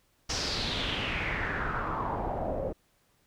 pink noise with low-pass filter sweep, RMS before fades -32 dBFS, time 0.29-2.73 s, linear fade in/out 10 ms, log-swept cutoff 5800 to 520 Hz, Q 4.2, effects pink hiss -69 dBFS RMS until 3.26 s

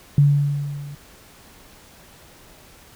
sine tone with level ramp, 143.4 Hz, D3, 41 cents flat, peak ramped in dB -9 to -33 dBFS, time 0.18-0.95 s, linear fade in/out 2 ms, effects pink hiss -48 dBFS RMS until 2.95 s

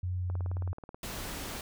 sine tone with vibrato, 90.3 Hz, F#2, 42 cents flat, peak -30 dBFS, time 0.03-0.73 s, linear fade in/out 5 ms, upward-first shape sine, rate 2.2 Hz, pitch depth 8 cents each way
click train, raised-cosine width 1 ms, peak -30 dBFS, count 13, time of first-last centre 0.3-0.945 s, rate 18.6 Hz
pink noise, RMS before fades -39 dBFS, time 1.03-1.61 s, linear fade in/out 2 ms
effects none

